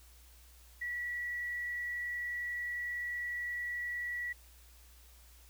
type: tone with frequency modulation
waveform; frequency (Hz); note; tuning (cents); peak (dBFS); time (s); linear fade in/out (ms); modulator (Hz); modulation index
sine; 1941; B6; -31; -35; 0.81-4.33; 10; 31.1; 0.43
effects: added 60 Hz sine -57 dBFS peak until 5.49 s + white hiss -62 dBFS RMS until 5.49 s